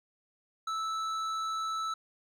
sine tone with hard clipping, 1313 Hz, E6, 7 cents flat, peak -33 dBFS, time 0.67-1.94 s, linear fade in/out 5 ms, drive 9 dB, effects none

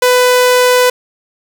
sawtooth tone, 498.5 Hz, B4, 16 cents sharp, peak -3 dBFS, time 0.02-0.9 s, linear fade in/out 5 ms, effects none

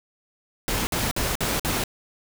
pink noise bursts, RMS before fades -25 dBFS, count 5, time 0.68-1.838 s, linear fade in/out 0 ms, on 190 ms, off 52 ms, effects none

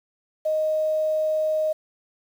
sine tone with quantisation, 622.3 Hz, D#5, in tune, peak -20 dBFS, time 0.45-1.73 s, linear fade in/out 10 ms, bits 8, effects none

